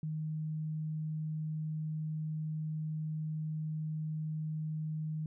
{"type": "tone", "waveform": "sine", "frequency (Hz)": 155.56, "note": "D#3", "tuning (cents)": 0, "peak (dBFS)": -34, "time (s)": [0.03, 5.26], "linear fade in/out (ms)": 2, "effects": []}